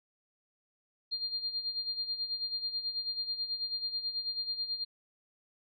sine tone with tremolo, 4200 Hz, C8, 6 cents sharp, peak -30 dBFS, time 1.11-4.85 s, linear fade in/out 20 ms, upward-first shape sine, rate 9.2 Hz, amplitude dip 70%, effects none

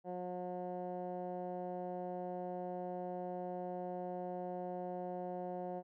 15% pulse tone with low-pass filter, 180 Hz, F#3, 47 cents flat, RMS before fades -42 dBFS, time 0.04-5.83 s, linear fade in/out 50 ms, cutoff 720 Hz, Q 2.6, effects none

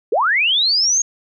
sine linear sweep, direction up, 370 to 6645 Hz, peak -13 dBFS, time 0.12-1.02 s, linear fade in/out 5 ms, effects none

